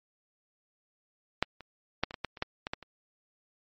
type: clicks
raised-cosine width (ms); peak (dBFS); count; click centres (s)
0.3; -8 / -29 / -9 / -24 / -21 / -15 / -30 / -13 / -18 / -16 / -30; 11; 1.426 / 1.607 / 2.036 / 2.109 / 2.142 / 2.247 / 2.372 / 2.424 / 2.669 / 2.735 / 2.827
effects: MP3 32 kbps